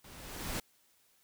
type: noise with level ramp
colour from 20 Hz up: pink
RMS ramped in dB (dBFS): -54 to -35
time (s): 0.04-0.6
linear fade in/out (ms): 5
effects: white hiss -69 dBFS RMS until 1.23 s